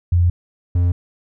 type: tone pair in turn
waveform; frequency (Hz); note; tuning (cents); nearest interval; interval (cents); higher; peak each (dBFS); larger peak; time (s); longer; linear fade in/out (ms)
sine / triangle; 87.31 / 87.87; F2 / F2; 0 / +11; unison; 11; second; -11; neither; 0.12-0.3 / 0.75-0.92; first; 5
effects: none